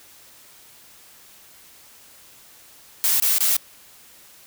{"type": "noise bursts", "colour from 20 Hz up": "blue", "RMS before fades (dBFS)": -19, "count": 3, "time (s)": [3.04, 3.566], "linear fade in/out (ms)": 0, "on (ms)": 160, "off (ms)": 23, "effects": ["white hiss -49 dBFS RMS until 4.46 s"]}